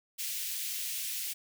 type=high-pass noise; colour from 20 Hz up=white; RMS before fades=-36 dBFS; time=0.18-1.34 s; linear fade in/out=20 ms; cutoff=2200 Hz; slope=24 dB/octave; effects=none